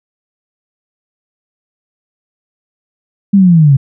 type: linear sweep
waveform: sine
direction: down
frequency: 203.9 to 130.81 Hz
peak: -3 dBFS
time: 3.33-3.77 s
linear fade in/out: 10 ms
effects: none